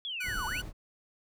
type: linear two-way sweep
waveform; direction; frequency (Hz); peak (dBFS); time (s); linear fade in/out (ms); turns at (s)
sine; down then up; 3460 to 832 to 2964; -34; 0.05-0.6; 0; 0.46
type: tone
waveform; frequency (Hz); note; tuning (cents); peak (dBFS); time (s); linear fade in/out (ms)
sawtooth; 1480; F#6; 0; -32; 0.2-0.62; 10
type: noise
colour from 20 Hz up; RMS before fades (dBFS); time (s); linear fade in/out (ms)
brown; -40; 0.23-0.73; 50
effects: none